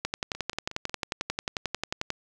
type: two click trains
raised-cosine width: 0.2 ms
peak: -11 / -22 dBFS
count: 24 / 4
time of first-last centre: 0.05-2.104 / 0.35-0.895 s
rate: 11.2 / 5.5 Hz
effects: none